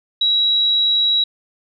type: tone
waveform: sine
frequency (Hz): 3877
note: B7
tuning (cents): -33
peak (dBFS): -13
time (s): 0.21-1.24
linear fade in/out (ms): 5
effects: none